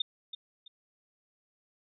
sine tone with echo, 3632 Hz, A#7, 46 cents flat, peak -26 dBFS, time 0-0.02 s, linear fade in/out 5 ms, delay 330 ms, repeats 2, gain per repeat -11 dB, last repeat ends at 0.68 s, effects none

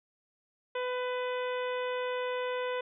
harmonic tone, 499.9 Hz, B4, 21 cents sharp, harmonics 1 / 2 / 3 / 4 / 5 / 6 / 7, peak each -32 / -38 / -42 / -44 / -46 / -48 / -49 dBFS, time 0.75-2.81 s, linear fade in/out 5 ms, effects none

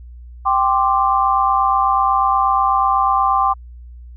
sine chord, G suspended fourth, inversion none, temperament equal, 784 / 1046.5 / 1174.7 Hz, G5 / C6 / D6, 0 / 0 / 0 cents, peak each -17 dBFS, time 0.45-3.54 s, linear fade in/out 20 ms, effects added 60 Hz sine -34 dBFS peak until 4.16 s

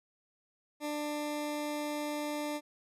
20% pulse tone, 296.9 Hz, D4, 19 cents sharp, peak -29 dBFS, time 0.8-2.61 s, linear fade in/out 50 ms, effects resampled to 32000 Hz

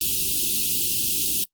white band-stop noise, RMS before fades -23 dBFS, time 0.01-1.44 s, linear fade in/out 2 ms, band 400 to 2600 Hz, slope 96 dB/octave, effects noise-tail reverb RT60 0.1 s tail -23 dB re dry + Opus 24 kbps

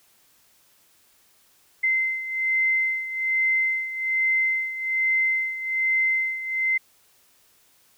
sine beating tone pair, 2071 / 2072.2 Hz, C7 / C7, -18 / -17 cents, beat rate 1.2 Hz, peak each -22 / -27 dBFS, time 1.83-6.78 s, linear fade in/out 10 ms, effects white hiss -60 dBFS RMS until 7.97 s

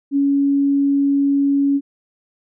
sine tone, 279.9 Hz, C#4, 17 cents sharp, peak -13 dBFS, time 0.11-1.81 s, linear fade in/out 50 ms, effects none

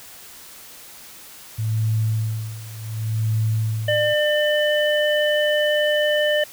sine tone with tremolo, 110 Hz, A2, in tune, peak -17 dBFS, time 1.58-4.14 s, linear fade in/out 10 ms, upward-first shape sine, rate 0.68 Hz, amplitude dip 85%
harmonic tone, 599 Hz, D5, 34 cents sharp, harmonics 1 / 3 / 5, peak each -18 / -23 / -25 dBFS, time 3.88-6.44 s, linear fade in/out 5 ms
effects white hiss -42 dBFS RMS until 6.52 s

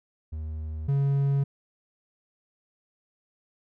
triangle tone pair in turn, 78 / 139.22 Hz, D#2 / C#3, +5 / +8 cents, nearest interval minor seventh, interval 1003 cents, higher second, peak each -29 / -19 dBFS, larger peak second, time 0.32-0.88 / 0.88-1.44 s, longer neither, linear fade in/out 10 ms, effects none

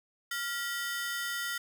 sawtooth ring-modulated tone, 1661.2 Hz, G#6, in tune, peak -26 dBFS, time 0.31-1.58 s, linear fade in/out 5 ms, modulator 265 Hz, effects 9-bit

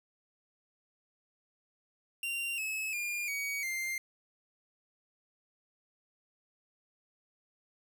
45% pulse tone with pitch steps, 2770 / 2585 / 2411 / 2250 / 2099 Hz, F7 / E7 / D7 / C#7 / C7, -15 / -34 / +45 / +25 / +5 cents, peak -33 dBFS, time 2.23-3.98 s, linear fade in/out 2 ms, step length 350 ms, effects none

